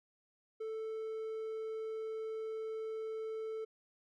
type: tone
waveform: triangle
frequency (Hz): 441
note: A4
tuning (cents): +4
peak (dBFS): -36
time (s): 0.6-3.65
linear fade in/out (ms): 10
effects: none